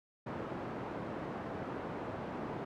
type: band-pass noise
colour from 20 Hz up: pink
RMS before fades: -41 dBFS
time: 0.26-2.65 s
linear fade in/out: 10 ms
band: 150 to 1100 Hz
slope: 12 dB/octave
effects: none